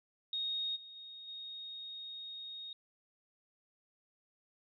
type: tone with level steps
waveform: sine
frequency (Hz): 3729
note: A#7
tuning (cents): 0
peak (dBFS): -34 / -49 / -47 / -43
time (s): 0.33-2.73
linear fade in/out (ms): 2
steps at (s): 0.75 / 0.95 / 1.27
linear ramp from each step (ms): 20
effects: none